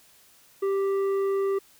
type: tone with tanh clipping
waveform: triangle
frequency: 392 Hz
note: G4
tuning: in tune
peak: -24 dBFS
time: 0.62-1.59 s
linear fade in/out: 10 ms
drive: 12 dB
effects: white hiss -57 dBFS RMS until 1.79 s